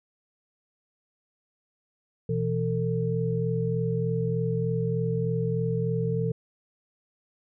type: tone cluster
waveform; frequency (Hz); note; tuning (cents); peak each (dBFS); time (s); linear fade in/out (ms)
sine; 122.7 / 166 / 449.5; B2 / E3 / A4; -11 / +12 / +37; -28 / -28 / -29; 2.29-6.32; 5
effects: none